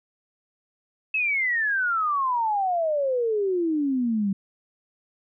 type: exponential sweep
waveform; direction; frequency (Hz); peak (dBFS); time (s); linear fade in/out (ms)
sine; down; 2627 to 190.9; -21; 1.14-4.33; 5
effects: none